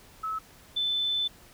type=tone pair in turn; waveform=sine; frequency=1297 / 3519 Hz; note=E6 / A7; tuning=-28 / 0 cents; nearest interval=octave + perfect fourth; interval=1728 cents; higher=second; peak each=-29 / -25 dBFS; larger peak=second; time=0.23-0.39 / 0.76-1.28 s; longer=second; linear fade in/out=10 ms; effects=pink hiss -54 dBFS RMS until 1.53 s